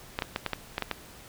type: clicks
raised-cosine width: 0.3 ms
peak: -12 dBFS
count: 8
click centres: 0.189 / 0.222 / 0.361 / 0.463 / 0.533 / 0.781 / 0.823 / 0.913 s
effects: pink hiss -49 dBFS RMS until 1.28 s